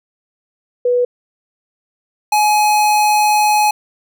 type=tone pair in turn; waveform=sine / square; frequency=490.6 / 842.8 Hz; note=B4 / G#5; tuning=-12 / +25 cents; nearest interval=major sixth; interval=937 cents; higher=second; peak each=-11 dBFS; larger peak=neither; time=0.85-1.05 / 2.32-3.71 s; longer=second; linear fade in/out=5 ms; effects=none